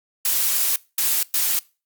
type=noise bursts at uneven times; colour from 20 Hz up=blue; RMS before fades=-20 dBFS; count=3; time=0.25-0.76 / 0.98-1.23 / 1.34-1.59 s; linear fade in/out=2 ms; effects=noise-tail reverb RT60 0.3 s tail -22 dB re dry + Opus 48 kbps